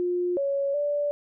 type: tone with pitch steps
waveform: sine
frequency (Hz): 355.4 / 557 / 582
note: F4 / C#5 / D5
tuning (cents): +30 / +8 / -16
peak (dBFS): -23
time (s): 0-1.11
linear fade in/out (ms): 0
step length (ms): 370
effects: none